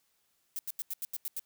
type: noise bursts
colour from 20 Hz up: violet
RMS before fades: -36 dBFS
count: 8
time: 0.56-1.395 s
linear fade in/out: 0 ms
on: 30 ms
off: 85 ms
effects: white hiss -74 dBFS RMS until 1.45 s